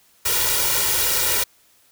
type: noise with comb filter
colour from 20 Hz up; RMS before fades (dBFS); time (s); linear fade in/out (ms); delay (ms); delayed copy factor
white; -20; 0.25-1.44; 10; 2.1; +0.95
effects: white hiss -57 dBFS RMS until 1.91 s